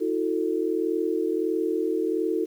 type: tone cluster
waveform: sine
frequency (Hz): 320.6 / 362.1 / 444.6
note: E4 / F#4 / A4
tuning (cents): -48 / -37 / +18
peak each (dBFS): -27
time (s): 0-2.46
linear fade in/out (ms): 20
effects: 9-bit